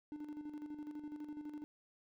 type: tone with tremolo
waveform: triangle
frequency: 298.4 Hz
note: D4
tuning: 28 cents sharp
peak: -40 dBFS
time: 0.12-1.64 s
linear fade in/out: 0 ms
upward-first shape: square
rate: 12 Hz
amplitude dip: 55%
effects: none